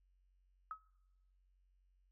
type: tone with exponential decay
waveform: sine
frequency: 1278 Hz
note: D#6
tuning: 46 cents sharp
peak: -38 dBFS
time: 0.71-0.82 s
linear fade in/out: 1 ms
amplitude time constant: 23 ms
effects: noise-tail reverb RT60 1.0 s tail -23 dB re dry + added 46 Hz sine -70 dBFS peak until 2.11 s